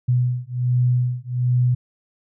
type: beating tone pair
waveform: sine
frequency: 123.47 / 124.77 Hz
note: B2 / B2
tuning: 0 / +18 cents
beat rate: 1.3 Hz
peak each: -20 dBFS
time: 0.08-1.75 s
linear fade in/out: 10 ms
effects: none